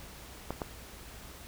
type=clicks; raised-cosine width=1 ms; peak=-19 dBFS; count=2; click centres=0.506 / 0.618 s; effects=added 60 Hz sine -53 dBFS peak until 1.47 s + pink hiss -49 dBFS RMS until 1.47 s